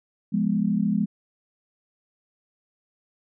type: chord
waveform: sine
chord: F diminished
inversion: none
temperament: equal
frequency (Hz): 174.61 / 207.7 / 246.9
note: F3 / Ab3 / Cb4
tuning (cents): 0 / 0 / 0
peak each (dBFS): -26 / -22 / -28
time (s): 0.32-1.06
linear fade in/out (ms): 20
effects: none